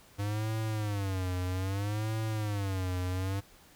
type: tone with vibrato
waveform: square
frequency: 100.1 Hz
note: G2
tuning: 37 cents sharp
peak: -31 dBFS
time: 0.18-3.41 s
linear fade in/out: 20 ms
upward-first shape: sine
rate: 0.62 Hz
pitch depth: 170 cents each way
effects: pink hiss -58 dBFS RMS until 3.75 s